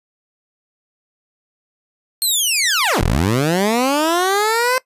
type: linear two-way sweep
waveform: 15% pulse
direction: down then up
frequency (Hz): 4276 to 30.87 to 520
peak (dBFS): -8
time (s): 2.22-4.78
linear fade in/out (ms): 0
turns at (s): 3.02
effects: noise-tail reverb RT60 0.1 s tail -20 dB re dry + resampled to 32000 Hz